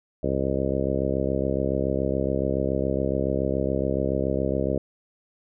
harmonic tone, 67.1 Hz, C2, 44 cents sharp, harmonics 1 / 2 / 3 / 4 / 5 / 6 / 7 / 8 / 9, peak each -31 / -31 / -31 / -31 / -31 / -31 / -31 / -31 / -31 dBFS, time 0.23-4.78 s, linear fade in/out 5 ms, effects none

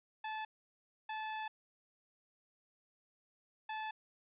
sawtooth tone bursts at uneven times, 869 Hz, A5, 22 cents flat, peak -35 dBFS, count 3, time 0.24-0.45 / 1.09-1.48 / 3.69-3.91 s, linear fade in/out 5 ms, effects resampled to 8000 Hz

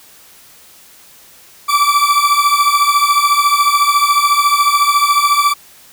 40% pulse beating tone pair, 1153 / 1167 Hz, D6 / D6, -32 / -11 cents, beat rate 14 Hz, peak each -12 dBFS, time 1.68-5.54 s, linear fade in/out 20 ms, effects white hiss -43 dBFS RMS until 5.92 s

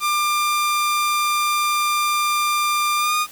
sawtooth tone with pitch glide, 1194 to 1223.3 Hz, D6 to D#6, +28 to -30 cents, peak -14 dBFS, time 0-3.27 s, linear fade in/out 50 ms, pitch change +42 cents, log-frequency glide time 2.97-3.16 s, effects white hiss -42 dBFS RMS until 3.31 s

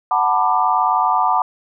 sine chord, B minor seventh, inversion second, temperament just, 740.8 / 889 / 987.8 / 1185.3 Hz, F#5 / A5 / B5 / D6, +2 / +18 / 0 / +16 cents, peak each -19 dBFS, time 0.11-1.42 s, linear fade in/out 2 ms, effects none

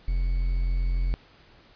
triangle tone with quantisation, 43.65 Hz, F1, in tune, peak -20 dBFS, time 0.08-1.14 s, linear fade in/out 0 ms, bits 8, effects pink hiss -55 dBFS RMS until 1.75 s + resampled to 11025 Hz

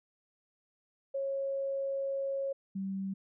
sine tone pair in turn, 547 / 193.39 Hz, C#5 / G3, -23 / -23 cents, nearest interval octave + tritone, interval 1800 cents, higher first, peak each -31 / -33 dBFS, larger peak first, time 1.14-2.53 / 2.75-3.14 s, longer first, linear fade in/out 10 ms, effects none

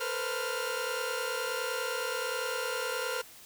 sawtooth tone cluster, 449.9 / 491.3 / 521 / 1399 Hz, A4 / B4 / C5 / F6, +39 / -9 / -7 / +3 cents, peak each -35 / -33 / -34 / -32 dBFS, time 0-3.22 s, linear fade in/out 10 ms, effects white hiss -52 dBFS RMS until 3.45 s

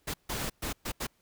pink noise bursts at uneven times, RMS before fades -34 dBFS, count 5, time 0.07-0.14 / 0.29-0.5 / 0.62-0.73 / 0.85-0.92 / 1-1.07 s, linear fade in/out 10 ms, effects pink hiss -70 dBFS RMS until 1.21 s

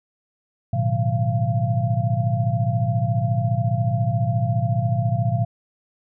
sine tone cluster, 108.2 / 122.5 / 153 / 182.8 / 686 Hz, A2 / B2 / D#3 / F#3 / F5, -29 / -14 / -29 / -21 / -31 cents, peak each -23 / -21 / -28 / -30 / -28 dBFS, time 0.73-5.45 s, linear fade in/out 5 ms, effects none

